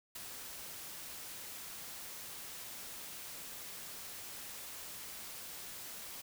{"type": "noise with ADSR envelope", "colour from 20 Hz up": "white", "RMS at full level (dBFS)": -43, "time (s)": [0.15, 6.22], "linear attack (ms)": 8, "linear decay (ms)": 13, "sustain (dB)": -4, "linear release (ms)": 14, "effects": []}